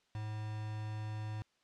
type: tone with quantisation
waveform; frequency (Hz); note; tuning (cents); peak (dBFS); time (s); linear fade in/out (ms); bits
triangle; 107.4; A2; -41; -36; 0.15-1.42; 0; 8
effects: white hiss -74 dBFS RMS until 1.63 s + low-pass 5000 Hz 12 dB/octave